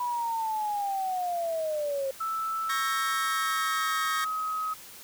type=linear sweep; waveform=sine; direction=down; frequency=985 to 531 Hz; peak=-27 dBFS; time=0-2.11 s; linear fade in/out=5 ms
type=tone with pitch glide; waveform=sine; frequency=1318.5 to 1269.2 Hz; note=E6 to D#6; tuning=0 to +34 cents; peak=-28 dBFS; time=2.2-4.74 s; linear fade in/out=10 ms; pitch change=-66 cents; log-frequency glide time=3.05-4.22 s
type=chord; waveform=sawtooth; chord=G diminished; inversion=second; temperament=equal with one note detuned; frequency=1108.7 / 1598.2 / 1864.7 Hz; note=Db6 / G6 / Bb6; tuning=0 / +33 / 0 cents; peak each=-31 / -31 / -29 dBFS; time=2.69-4.25 s; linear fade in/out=10 ms
effects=white hiss -47 dBFS RMS until 5.03 s